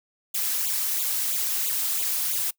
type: noise with flanger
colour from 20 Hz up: blue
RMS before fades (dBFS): -26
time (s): 0.34-2.51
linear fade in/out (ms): 10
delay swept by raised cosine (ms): 0.27 to 3.27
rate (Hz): 3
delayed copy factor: +0.9
effects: noise-tail reverb RT60 0.1 s tail -23 dB re dry